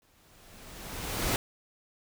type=noise with exponential growth; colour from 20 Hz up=pink; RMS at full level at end=-27 dBFS; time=0.02-1.36 s; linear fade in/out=1 ms; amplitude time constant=290 ms; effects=none